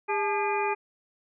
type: harmonic tone with a mistuned harmonic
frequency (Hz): 404.5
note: G#4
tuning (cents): -46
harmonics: 1 / 2 / 3 / 4 / 5 / 6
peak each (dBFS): -29 / -28 / -34 / -39 / -39 / -33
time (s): 0.08-0.75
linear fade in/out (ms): 20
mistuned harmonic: 2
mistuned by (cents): +110
effects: none